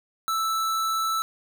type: tone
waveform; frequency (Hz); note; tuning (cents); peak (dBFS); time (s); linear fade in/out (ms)
square; 1318.5; E6; 0; -24; 0.28-1.22; 0
effects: none